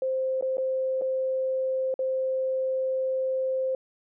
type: tone with dropouts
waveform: sine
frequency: 523.3 Hz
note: C5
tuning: in tune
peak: -24 dBFS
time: 0.02-3.75 s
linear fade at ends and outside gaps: 2 ms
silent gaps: 0.411-0.424 / 0.571-0.581 / 1.013-1.019 / 1.941-1.991 s
effects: none